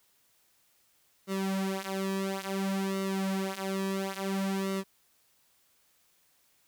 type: tone with flanger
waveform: sawtooth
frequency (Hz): 193.2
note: G3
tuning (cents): -25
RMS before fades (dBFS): -32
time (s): 1.27-4.84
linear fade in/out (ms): 50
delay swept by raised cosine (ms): 1.2 to 6.6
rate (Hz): 0.58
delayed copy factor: -0.85
effects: white hiss -68 dBFS RMS until 6.67 s